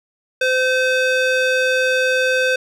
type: tone with band-pass filter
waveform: square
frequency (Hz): 514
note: C5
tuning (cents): -31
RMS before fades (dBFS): -17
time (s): 0.41-2.56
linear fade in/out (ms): 5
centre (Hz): 1900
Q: 0.8
effects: none